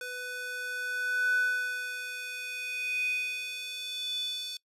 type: tone with high-pass filter sweep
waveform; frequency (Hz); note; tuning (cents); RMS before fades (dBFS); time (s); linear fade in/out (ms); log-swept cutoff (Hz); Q
square; 498.1; B4; +15; -33; 0.01-4.57; 2; 1000 to 3900; 9.7
effects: noise-tail reverb RT60 0.1 s tail -22 dB re dry + resampled to 32000 Hz